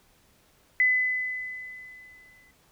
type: tone with exponential decay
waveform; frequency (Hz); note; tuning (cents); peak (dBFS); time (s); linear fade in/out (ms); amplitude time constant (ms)
sine; 2011; B6; +31; -17; 0.8-2.51; 1; 370
effects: pink hiss -62 dBFS RMS until 2.71 s